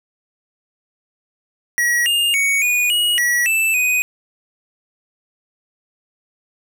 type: tone with pitch steps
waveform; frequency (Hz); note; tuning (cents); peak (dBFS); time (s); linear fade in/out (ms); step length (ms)
square; 1915 / 2821 / 2233 / 2458 / 2898 / 1930 / 2645 / 2495; A#6 / F7 / C#7 / D#7 / F#7 / B6 / E7 / D#7; +46 / +17 / +12 / -22 / -37 / -40 / +5 / +4; -15; 1.78-4.02; 0; 280
effects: none